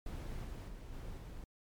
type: noise with level steps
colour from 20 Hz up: brown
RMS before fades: -42 / -44 / -48 / -45 / -47 dBFS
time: 0.06-1.44 s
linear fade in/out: 2 ms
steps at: 0.44 / 0.67 / 0.92 / 1.17 s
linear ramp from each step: 20 ms
effects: MP3 96 kbps